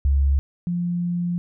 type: tone pair in turn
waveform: sine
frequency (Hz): 69.3 / 174.63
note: C#2 / F3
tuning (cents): 0 / 0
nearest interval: octave + major third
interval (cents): 1600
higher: second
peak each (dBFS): -15 / -21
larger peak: first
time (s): 0.05-0.39 / 0.67-1.38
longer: second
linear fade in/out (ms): 0
effects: none